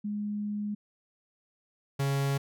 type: tone pair in turn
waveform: sine / 45% pulse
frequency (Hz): 207.7 / 138.62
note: G#3 / C#3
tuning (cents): 0 / 0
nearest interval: perfect fifth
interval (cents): 700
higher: first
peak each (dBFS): -30 / -26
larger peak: second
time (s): 0.04-0.75 / 1.99-2.38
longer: first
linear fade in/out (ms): 10
effects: none